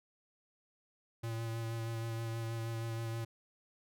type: tone with vibrato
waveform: square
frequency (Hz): 114.3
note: A#2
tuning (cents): -34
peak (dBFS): -37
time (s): 1.23-3.25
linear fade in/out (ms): 10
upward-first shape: sine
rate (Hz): 6.3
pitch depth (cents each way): 18
effects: none